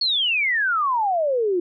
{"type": "exponential sweep", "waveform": "sine", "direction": "down", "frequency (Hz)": [4435, 340.4], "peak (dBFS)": -18, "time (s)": [0.01, 1.6], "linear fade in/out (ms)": 5, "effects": []}